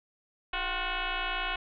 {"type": "tone with frequency modulation", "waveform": "sine", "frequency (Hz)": 759, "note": "F#5", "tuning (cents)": 44, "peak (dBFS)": -29, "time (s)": [0.53, 1.56], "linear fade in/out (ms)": 5, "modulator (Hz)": 365, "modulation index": 6.7, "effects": []}